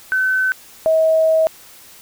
sine tone pair in turn, 1522 / 639.9 Hz, F#6 / D#5, +48 / +48 cents, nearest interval octave + minor third, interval 1500 cents, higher first, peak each -14 / -11 dBFS, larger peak second, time 0.12-0.52 / 0.86-1.47 s, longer second, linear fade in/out 0 ms, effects white hiss -43 dBFS RMS until 2.01 s

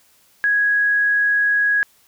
sine tone, 1661.2 Hz, G#6, in tune, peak -14 dBFS, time 0.44-1.83 s, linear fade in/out 0 ms, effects white hiss -56 dBFS RMS until 2.07 s

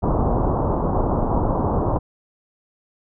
pink low-pass noise, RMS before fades -20 dBFS, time 0.02-1.99 s, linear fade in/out 20 ms, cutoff 1100 Hz, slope 48 dB/octave, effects none

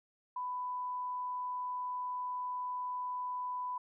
sine tone, 996 Hz, B5, 14 cents sharp, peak -35 dBFS, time 0.36-3.78 s, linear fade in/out 5 ms, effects none

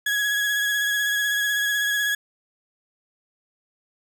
35% pulse tone with vibrato, 1670 Hz, G#6, 9 cents sharp, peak -19 dBFS, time 0.06-2.15 s, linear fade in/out 5 ms, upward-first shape sine, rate 16 Hz, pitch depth 21 cents each way, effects none

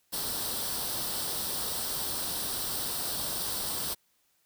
white noise with comb filter, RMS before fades -33 dBFS, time 0.12-3.95 s, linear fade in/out 20 ms, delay 0.22 ms, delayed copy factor +0.65, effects white hiss -71 dBFS RMS until 4.45 s

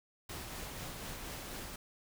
pink noise with tremolo, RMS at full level -43 dBFS, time 0.29-1.76 s, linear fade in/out 5 ms, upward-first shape sine, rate 4.1 Hz, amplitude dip 25%, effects none

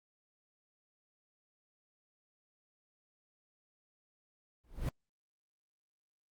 brown noise with exponential growth, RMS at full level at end -27 dBFS, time 4.64-4.89 s, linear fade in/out 2 ms, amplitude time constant 53 ms, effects Opus 24 kbps

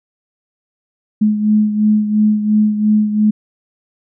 sine beating tone pair, 211.9 / 214.8 Hz, G#3 / A3, +35 / -41 cents, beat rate 2.9 Hz, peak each -11 / -18 dBFS, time 1.21-3.31 s, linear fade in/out 10 ms, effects none

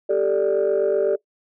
sine chord, G suspended second, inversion none, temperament equal, 392 / 440 / 587.3 Hz, G4 / A4 / D5, 0 / 0 / 0 cents, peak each -20 dBFS, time 0.09-1.16 s, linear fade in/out 10 ms, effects noise-tail reverb RT60 0.1 s tail -20 dB re dry + tanh soft clip ceiling -12 dBFS

